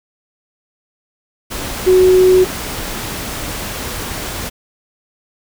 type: tone in noise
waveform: sine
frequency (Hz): 370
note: F#4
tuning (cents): 0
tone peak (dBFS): -6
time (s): 1.86-2.45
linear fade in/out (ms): 20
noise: pink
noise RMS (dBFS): -24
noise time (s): 1.5-4.5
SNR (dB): +15
effects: none